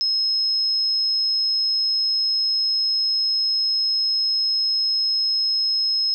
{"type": "tone", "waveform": "sine", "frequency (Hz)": 5160, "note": "E8", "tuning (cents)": -38, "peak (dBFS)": -18, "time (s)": [0.01, 6.14], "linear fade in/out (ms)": 0, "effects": []}